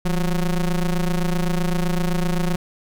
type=ring-modulated tone; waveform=square; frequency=91.3 Hz; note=F#2; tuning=23 cents flat; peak=-16 dBFS; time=0.05-2.56 s; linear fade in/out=5 ms; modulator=77.4 Hz; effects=none